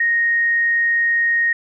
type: tone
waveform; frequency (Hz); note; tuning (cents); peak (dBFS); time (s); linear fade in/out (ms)
sine; 1864.7; A#6; 0; -14; 0-1.53; 5
effects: none